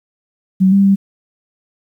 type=tone with pitch steps; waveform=sine; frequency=188.9 / 197.4 / 196.2 Hz; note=F#3 / G3 / G3; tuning=+36 / +12 / +2 cents; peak=-7 dBFS; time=0.6-0.96 s; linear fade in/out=20 ms; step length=120 ms; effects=8-bit